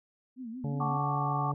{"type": "tone with vibrato", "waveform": "sine", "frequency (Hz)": 240, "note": "B3", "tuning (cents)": -49, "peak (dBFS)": -37, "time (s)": [0.36, 0.99], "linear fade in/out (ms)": 50, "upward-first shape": "sine", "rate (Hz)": 5.5, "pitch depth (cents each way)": 140}
{"type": "harmonic tone", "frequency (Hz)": 142.3, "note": "C#3", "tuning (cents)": 46, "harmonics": [1, 2, 3, 4, 5, 6], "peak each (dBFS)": [-31, -41, -44, -47, -50, -49], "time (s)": [0.64, 1.54], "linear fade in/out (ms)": 2}
{"type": "chord", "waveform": "sine", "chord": "D major seventh", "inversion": "first", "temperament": "equal with one note detuned", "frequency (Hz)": [740, 876.4, 1108.7, 1174.7], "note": ["F#5", "A5", "C#6", "D6"], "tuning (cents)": [0, -7, 0, 0], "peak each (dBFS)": -35, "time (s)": [0.8, 1.52], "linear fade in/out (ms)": 5}
{"effects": []}